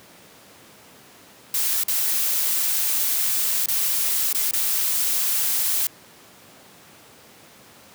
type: noise with dropouts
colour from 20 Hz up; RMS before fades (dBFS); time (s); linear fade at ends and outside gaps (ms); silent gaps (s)
blue; -22; 1.54-5.87; 2; 1.836-1.882 / 3.66-3.684 / 4.329-4.347 / 4.511-4.534
effects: pink hiss -48 dBFS RMS until 7.94 s + high-pass 150 Hz 12 dB/octave